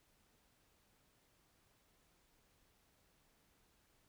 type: silence
effects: pink hiss -74 dBFS RMS until 4.08 s